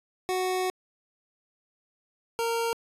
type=tone pair in turn; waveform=25% pulse; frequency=370 / 461.7 Hz; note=F#4 / A#4; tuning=0 / -17 cents; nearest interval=major third; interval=383 cents; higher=second; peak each=-22 dBFS; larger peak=neither; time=0.29-0.7 / 2.39-2.73 s; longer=first; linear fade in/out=0 ms; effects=resampled to 32000 Hz